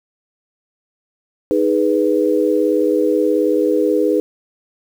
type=chord; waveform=sine; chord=G# minor; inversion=second; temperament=equal; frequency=311.1 / 415.3 / 493.9 Hz; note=D#4 / G#4 / B4; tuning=0 / 0 / 0 cents; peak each=-17 dBFS; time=1.51-4.2 s; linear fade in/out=0 ms; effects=7-bit